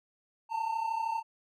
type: tone pair together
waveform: triangle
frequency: 875 / 907.9 Hz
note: A5 / A#5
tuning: -10 / -46 cents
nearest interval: minor second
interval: 64 cents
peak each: -34 / -29 dBFS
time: 0.49-1.23 s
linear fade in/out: 50 ms
effects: none